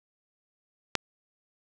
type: click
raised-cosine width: 0.2 ms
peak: -6 dBFS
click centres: 0.953 s
effects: none